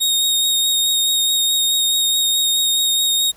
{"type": "tone with vibrato", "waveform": "sawtooth", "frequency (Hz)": 3729, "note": "A#7", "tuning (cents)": 0, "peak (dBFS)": -12, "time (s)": [0, 3.32], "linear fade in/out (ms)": 20, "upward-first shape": "sine", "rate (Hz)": 4.7, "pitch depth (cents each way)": 15, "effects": ["pink hiss -50 dBFS RMS until 3.36 s"]}